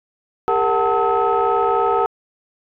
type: tone cluster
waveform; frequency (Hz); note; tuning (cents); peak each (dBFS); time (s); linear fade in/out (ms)
sine; 401.5 / 465.1 / 748 / 888 / 1285; G4 / A#4 / F#5 / A5 / E6; +41 / -4 / +19 / +16 / -45; -20; 0.48-2.06; 0
effects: tanh soft clip ceiling -8 dBFS